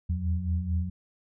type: tone cluster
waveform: sine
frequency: 80.1 / 84.6 / 182.7 Hz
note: E2 / E2 / F#3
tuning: -49 / +45 / -22 cents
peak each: -32 / -27 / -34 dBFS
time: 0.09-0.9 s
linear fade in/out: 10 ms
effects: none